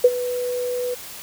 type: tone with ADSR envelope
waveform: sine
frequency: 493.9 Hz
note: B4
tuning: in tune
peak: -6 dBFS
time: 0.04-0.95 s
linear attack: 7 ms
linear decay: 44 ms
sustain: -16 dB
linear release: 15 ms
effects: white hiss -37 dBFS RMS until 1.22 s